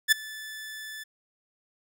sawtooth tone with ADSR envelope, 1746 Hz, A6, 14 cents flat, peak -11 dBFS, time 0.08-1.04 s, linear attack 39 ms, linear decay 10 ms, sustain -23 dB, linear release 13 ms, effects none

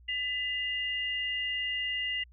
sine tone pair together, 2000 / 2823 Hz, B6 / F7, +21 / +18 cents, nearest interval tritone, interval 597 cents, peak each -33 / -32 dBFS, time 0.08-2.24 s, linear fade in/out 10 ms, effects added 60 Hz sine -53 dBFS peak until 2.32 s

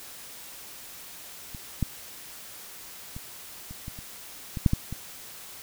clicks, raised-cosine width 5 ms, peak -27 / -12 / -25 / -28 / -24 / -29 / -19 / -6 / -10 / -21 dBFS, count 10, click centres 1.548 / 1.827 / 3.165 / 3.71 / 3.881 / 3.989 / 4.572 / 4.662 / 4.734 / 4.926 s, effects white hiss -44 dBFS RMS until 5.62 s

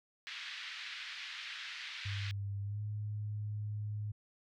pink band-pass noise, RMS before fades -45 dBFS, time 0.27-2.31 s, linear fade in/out 0 ms, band 1700 to 4200 Hz, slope 24 dB/octave
sine tone with pitch glide, 100 to 105.09 Hz, G2 to G#2, +35 to +21 cents, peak -36 dBFS, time 2.05-4.12 s, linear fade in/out 10 ms, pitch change +86 cents, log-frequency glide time 2.62-2.81 s
effects none

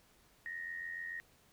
sine tone with amplitude modulation, 1864.7 Hz, A#6, in tune, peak -37 dBFS, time 0.46-1.2 s, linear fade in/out 0 ms, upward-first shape sine, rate 86.8 Hz, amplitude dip 65%, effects pink hiss -67 dBFS RMS until 1.52 s

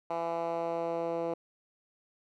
10% pulse tone with band-pass filter sweep, 167.7 Hz, E3, 30 cents sharp, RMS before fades -33 dBFS, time 0.1-1.34 s, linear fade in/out 5 ms, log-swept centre 770 to 480 Hz, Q 1.8, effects none

